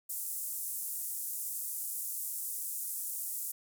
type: band-pass noise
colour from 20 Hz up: white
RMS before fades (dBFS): -38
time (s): 0.09-3.52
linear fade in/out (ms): 10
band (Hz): 8000 to 16000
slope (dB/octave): 24
effects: none